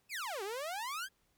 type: exponential two-way sweep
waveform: sawtooth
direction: down then up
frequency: 2695 to 375.4 to 1669 Hz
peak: -34 dBFS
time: 0.09-1.09 s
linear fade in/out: 50 ms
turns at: 0.43 s
effects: pink hiss -75 dBFS RMS until 1.37 s